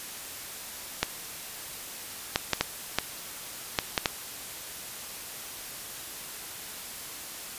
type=clicks; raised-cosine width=0.2 ms; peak=-5 dBFS; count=8; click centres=1.03 / 2.359 / 2.533 / 2.61 / 2.986 / 3.788 / 3.978 / 4.058 s; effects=white hiss -40 dBFS RMS until 7.58 s + resampled to 32000 Hz